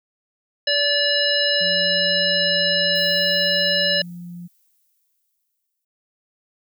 harmonic tone, 578 Hz, D5, 28 cents flat, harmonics 1 / 3 / 5 / 7 / 9, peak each -23 / -23 / -23 / -23 / -23 dBFS, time 0.67-4.02 s, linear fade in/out 5 ms
sine tone with vibrato, 175.9 Hz, F3, 13 cents sharp, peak -32 dBFS, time 1.6-4.48 s, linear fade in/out 20 ms, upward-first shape square, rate 0.64 Hz, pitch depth 14 cents each way
violet noise with exponential decay, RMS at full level -39 dBFS, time 2.95-5.85 s, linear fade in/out 5 ms, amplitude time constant 630 ms
effects none

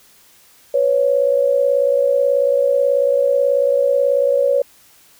sine tone pair together, 498.3 / 556.6 Hz, B4 / C#5, +15 / +7 cents, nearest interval major second, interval 192 cents, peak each -17 / -14 dBFS, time 0.74-4.62 s, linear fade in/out 5 ms, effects white hiss -50 dBFS RMS until 5.19 s

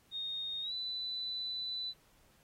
sine tone with pitch glide, 3700 to 3989 Hz, A#7 to B7, -14 to +17 cents, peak -36 dBFS, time 0.11-1.94 s, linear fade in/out 50 ms, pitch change +131 cents, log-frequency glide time 0.62-0.73 s, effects pink hiss -68 dBFS RMS until 2.43 s + AAC 48 kbps

